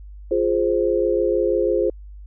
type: chord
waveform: sine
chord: F minor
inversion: none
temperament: equal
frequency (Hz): 349.2 / 415.3 / 523.3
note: F4 / Ab4 / C5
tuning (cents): 0 / 0 / 0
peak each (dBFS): -21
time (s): 0.31-1.9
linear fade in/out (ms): 5
effects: added 50 Hz sine -36 dBFS peak until 2.26 s